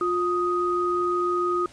sine tone pair together, 354.1 / 1248 Hz, F4 / D#6, +24 / +5 cents, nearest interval octave + minor seventh, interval 2181 cents, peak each -24 dBFS, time 0.01-1.66 s, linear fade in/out 2 ms, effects pink hiss -50 dBFS RMS until 1.72 s + resampled to 22050 Hz

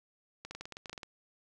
clicks, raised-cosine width 0.2 ms, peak -26 dBFS, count 12, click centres 0.45 / 0.51 / 0.55 / 0.61 / 0.655 / 0.723 / 0.769 / 0.858 / 0.896 / 0.93 / 0.978 / 1.032 s, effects none

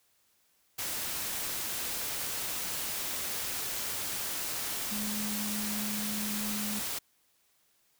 sine tone in noise, 210 Hz, G#3, 19 cents sharp, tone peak -35 dBFS, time 4.91-6.8 s, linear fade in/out 10 ms, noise white, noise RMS -35 dBFS, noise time 0.78-6.99 s, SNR -3 dB, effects white hiss -70 dBFS RMS until 7.99 s

